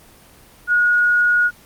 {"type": "tone", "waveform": "sine", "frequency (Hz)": 1447, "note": "F#6", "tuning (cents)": -39, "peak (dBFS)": -12, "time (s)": [0.67, 1.51], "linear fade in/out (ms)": 50, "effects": ["pink hiss -47 dBFS RMS until 1.65 s", "Opus 24 kbps"]}